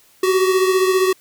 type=beating tone pair; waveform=square; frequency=373.6 / 388.6 Hz; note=F#4 / G4; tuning=+17 / -15 cents; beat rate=15 Hz; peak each=-15 / -22 dBFS; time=0.23-1.13 s; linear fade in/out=5 ms; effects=white hiss -53 dBFS RMS until 1.2 s